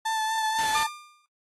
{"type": "tone with vibrato", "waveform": "35% pulse", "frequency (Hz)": 880, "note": "A5", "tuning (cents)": 0, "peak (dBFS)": -23, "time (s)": [0.05, 0.87], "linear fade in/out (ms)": 10, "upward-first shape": "sine", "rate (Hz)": 4.2, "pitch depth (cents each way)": 20}
{"type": "noise", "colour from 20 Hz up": "white", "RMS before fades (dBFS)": -32, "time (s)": [0.58, 0.84], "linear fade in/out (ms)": 10}
{"type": "tone with exponential decay", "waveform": "sawtooth", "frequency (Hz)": 1200, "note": "D6", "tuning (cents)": 37, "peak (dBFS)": -21, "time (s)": [0.75, 1.26], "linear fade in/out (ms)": 1, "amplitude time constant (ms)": 110}
{"effects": ["low-pass 11000 Hz 12 dB/octave", "AAC 32 kbps"]}